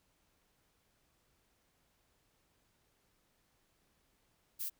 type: noise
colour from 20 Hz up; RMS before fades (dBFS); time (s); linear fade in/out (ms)
violet; -39; 4.59-4.7; 20
effects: pink hiss -75 dBFS RMS until 4.79 s